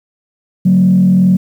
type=tone with frequency modulation; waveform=sine; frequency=185 Hz; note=F#3; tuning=in tune; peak=-5 dBFS; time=0.65-1.37 s; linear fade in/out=10 ms; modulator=42.2 Hz; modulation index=0.54; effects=tanh soft clip ceiling -1 dBFS + 7-bit